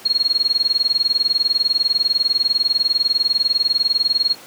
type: tone with tremolo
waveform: sine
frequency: 4282 Hz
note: C8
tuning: 39 cents sharp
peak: -11 dBFS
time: 0.05-4.35 s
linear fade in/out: 10 ms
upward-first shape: sine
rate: 20 Hz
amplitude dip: 95%
effects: pink hiss -40 dBFS RMS until 4.46 s + high-pass 200 Hz 12 dB/octave